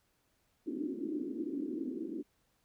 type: band-pass noise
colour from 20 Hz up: pink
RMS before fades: -38 dBFS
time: 0.66-2.23 s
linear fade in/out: 20 ms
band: 250 to 350 Hz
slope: 48 dB/octave
effects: pink hiss -75 dBFS RMS until 2.64 s